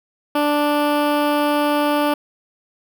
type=tone with notch filter; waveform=15% pulse; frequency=293.7 Hz; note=D4; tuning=in tune; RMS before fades=-18 dBFS; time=0.35-2.14 s; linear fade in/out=5 ms; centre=6900 Hz; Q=0.58; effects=none